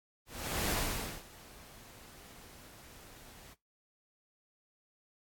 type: noise with ADSR envelope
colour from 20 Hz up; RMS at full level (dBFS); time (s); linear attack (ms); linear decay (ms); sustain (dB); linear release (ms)
pink; -32; 0.26-3.55; 430; 540; -22; 26
effects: noise-tail reverb RT60 0.2 s tail -21 dB re dry + AAC 64 kbps